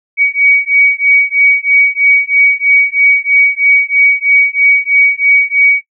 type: beating tone pair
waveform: sine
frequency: 2256 / 2259.1 Hz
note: C#7 / C#7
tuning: +30 / +32 cents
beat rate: 3.1 Hz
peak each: -10 dBFS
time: 0.17-5.83 s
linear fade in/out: 50 ms
effects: noise-tail reverb RT60 0.1 s tail -19 dB re dry